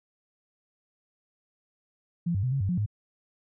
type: tone with pitch steps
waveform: sine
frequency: 171.4 / 97.5 / 127.3 / 137.1 / 96.8 / 177.9 / 104.7 Hz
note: F3 / G2 / C3 / C#3 / G2 / F3 / G#2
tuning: -32 / -9 / -47 / -19 / -21 / +32 / +15 cents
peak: -24 dBFS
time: 2.26-2.862 s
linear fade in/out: 10 ms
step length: 86 ms
effects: none